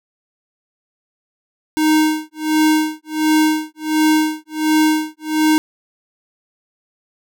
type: tone with tremolo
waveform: square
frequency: 310.4 Hz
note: D#4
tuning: 4 cents flat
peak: -11 dBFS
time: 1.77-5.58 s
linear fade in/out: 0 ms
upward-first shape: sine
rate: 1.4 Hz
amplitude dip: 100%
effects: none